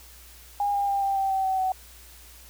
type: tone with pitch steps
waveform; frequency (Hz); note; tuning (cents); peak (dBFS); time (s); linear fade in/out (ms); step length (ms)
sine; 813 / 804.1 / 795.3 / 786.7 / 778.1 / 769.6 / 761.2 / 752.9; G#5 / G5 / G5 / G5 / G5 / G5 / F#5 / F#5; -37 / +44 / +25 / +6 / -13 / -32 / +49 / +30; -22; 0.6-1.72; 2; 140
effects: added 60 Hz sine -50 dBFS peak until 2.49 s + white hiss -50 dBFS RMS until 2.49 s